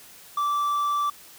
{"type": "tone with quantisation", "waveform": "triangle", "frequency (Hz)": 1165, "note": "D6", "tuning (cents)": -14, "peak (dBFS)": -20, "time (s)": [0.37, 1.1], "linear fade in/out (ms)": 5, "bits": 8, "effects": ["white hiss -48 dBFS RMS until 1.38 s"]}